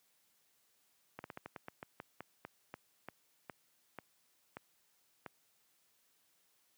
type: slowing click train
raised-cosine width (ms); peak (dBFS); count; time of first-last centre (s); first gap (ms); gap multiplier
0.5; -29; 17; 1.19-5.262; 51; 1.19
effects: white hiss -74 dBFS RMS until 6.77 s + high-pass 100 Hz 12 dB/octave